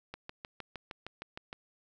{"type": "click train", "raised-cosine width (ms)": 0.3, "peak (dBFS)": -25, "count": 10, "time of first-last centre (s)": [0.14, 1.529], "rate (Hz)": 6.48, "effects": []}